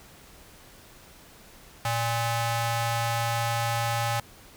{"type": "ring-modulated tone", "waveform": "sawtooth", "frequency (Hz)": 466.2, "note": "A#4", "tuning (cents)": 0, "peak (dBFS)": -18, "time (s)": [1.85, 4.2], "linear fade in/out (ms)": 2, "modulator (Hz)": 351, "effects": ["pink hiss -51 dBFS RMS until 4.56 s"]}